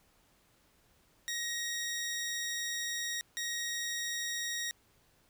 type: tone bursts at uneven times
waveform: 15% pulse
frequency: 1883 Hz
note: A#6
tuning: 17 cents sharp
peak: -28 dBFS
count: 2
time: 1.28-3.21 / 3.37-4.71 s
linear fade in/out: 0 ms
effects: pink hiss -68 dBFS RMS until 5.29 s